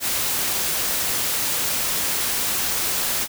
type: noise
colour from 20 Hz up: white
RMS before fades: -23 dBFS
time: 0-3.28 s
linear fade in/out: 50 ms
effects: none